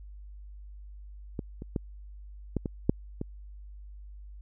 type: clicks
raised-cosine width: 3 ms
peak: -19 / -26 / -16 / -15 / -18 / -8 / -19 dBFS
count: 7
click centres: 1.392 / 1.621 / 1.762 / 2.567 / 2.658 / 2.895 / 3.214 s
effects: added 50 Hz sine -43 dBFS peak until 4.41 s